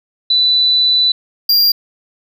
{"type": "tone pair in turn", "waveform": ["sine", "square"], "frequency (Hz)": [3982, 4775], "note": ["B7", "D8"], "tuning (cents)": [14, 28], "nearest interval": "minor third", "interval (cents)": 314, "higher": "second", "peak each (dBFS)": -9, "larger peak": "neither", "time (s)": [[0.3, 1.12], [1.49, 1.72]], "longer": "first", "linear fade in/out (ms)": 5, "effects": []}